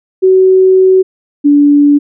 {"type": "tone pair in turn", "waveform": "sine", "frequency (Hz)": [376, 289.1], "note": ["F#4", "D4"], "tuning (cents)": [28, -27], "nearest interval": "perfect fourth", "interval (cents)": 455, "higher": "first", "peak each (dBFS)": -3, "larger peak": "neither", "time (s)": [[0.22, 1.03], [1.44, 1.99]], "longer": "first", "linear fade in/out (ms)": 20, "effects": []}